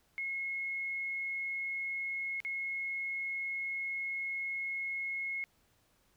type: tone with dropouts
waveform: sine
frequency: 2169 Hz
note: C#7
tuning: 38 cents flat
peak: -34 dBFS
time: 0.18-5.44 s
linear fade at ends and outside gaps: 0 ms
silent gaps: 2.403-2.449 s
effects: pink hiss -71 dBFS RMS until 6.16 s